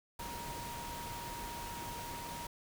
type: tone in noise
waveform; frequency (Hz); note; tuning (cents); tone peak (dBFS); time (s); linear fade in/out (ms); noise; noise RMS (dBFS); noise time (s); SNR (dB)
sine; 944; A#5; +22; -44; 0.19-2.47; 5; pink; -45; 0.19-2.47; -2
effects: none